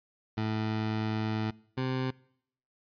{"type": "tone pair in turn", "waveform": "20% pulse", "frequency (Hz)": [109.2, 129.86], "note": ["A2", "C3"], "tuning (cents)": [-13, -13], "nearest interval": "minor third", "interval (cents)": 300, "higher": "second", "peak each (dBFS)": -24, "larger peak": "neither", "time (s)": [[0.37, 1.51], [1.77, 2.11]], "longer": "first", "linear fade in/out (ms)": 10, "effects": ["noise-tail reverb RT60 0.7 s tail -24 dB re dry", "resampled to 11025 Hz"]}